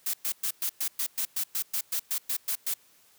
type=noise bursts; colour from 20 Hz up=blue; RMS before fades=-29 dBFS; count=15; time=0.06-2.74 s; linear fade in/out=5 ms; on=76 ms; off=110 ms; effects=white hiss -61 dBFS RMS until 3.18 s + high-pass 80 Hz 12 dB/octave